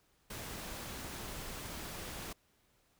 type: noise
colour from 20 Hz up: pink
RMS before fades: -44 dBFS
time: 0.3-2.33 s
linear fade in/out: 5 ms
effects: pink hiss -72 dBFS RMS until 2.99 s